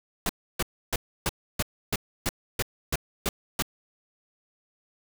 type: noise bursts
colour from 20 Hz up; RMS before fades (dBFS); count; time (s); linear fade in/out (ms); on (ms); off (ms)
pink; -26; 11; 0.26-3.623; 2; 33; 300
effects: none